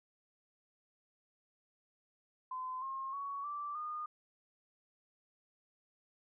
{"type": "tone with pitch steps", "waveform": "sine", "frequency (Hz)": [1025, 1071, 1119.1, 1169.3, 1221.8], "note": ["C6", "C6", "C#6", "D6", "D#6"], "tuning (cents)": [-36, 40, 16, -8, -32], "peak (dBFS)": -38, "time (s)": [2.51, 4.06], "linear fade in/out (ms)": 5, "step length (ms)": 310, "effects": []}